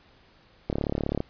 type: click train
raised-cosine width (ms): 2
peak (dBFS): -13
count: 19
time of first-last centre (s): 0.7-1.204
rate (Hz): 35.7
effects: pink hiss -58 dBFS RMS until 1.29 s + resampled to 11025 Hz